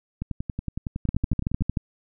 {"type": "two click trains", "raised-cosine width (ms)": 5, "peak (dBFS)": [-16, -11], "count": [16, 10], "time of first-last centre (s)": [[0.22, 1.609], [1.09, 1.772]], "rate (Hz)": [10.8, 13.2], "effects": []}